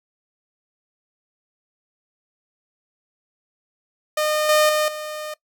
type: tone with level steps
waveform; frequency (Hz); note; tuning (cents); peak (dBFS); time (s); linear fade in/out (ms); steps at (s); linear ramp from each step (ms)
sawtooth; 610; D#5; -34; -15 / -10 / -14 / -25; 4.17-5.34; 5; 4.49 / 4.69 / 4.88; 2
effects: noise-tail reverb RT60 0.1 s tail -20 dB re dry